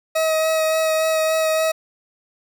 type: tone with vibrato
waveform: 40% pulse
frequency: 636 Hz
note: D#5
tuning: 38 cents sharp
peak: -16 dBFS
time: 0.15-1.72 s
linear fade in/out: 10 ms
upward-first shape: sine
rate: 3.5 Hz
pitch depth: 12 cents each way
effects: 8-bit